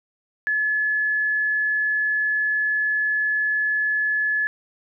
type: tone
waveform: sine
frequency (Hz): 1713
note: A6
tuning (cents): -47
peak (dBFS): -19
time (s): 0.47-4.47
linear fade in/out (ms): 0
effects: none